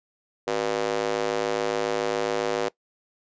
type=tone with high-pass filter; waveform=square; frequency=53.6 Hz; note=A1; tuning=45 cents flat; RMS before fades=-26 dBFS; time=0.47-2.69 s; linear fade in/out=10 ms; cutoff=450 Hz; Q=2.5; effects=noise-tail reverb RT60 0.1 s tail -21 dB re dry + resampled to 16000 Hz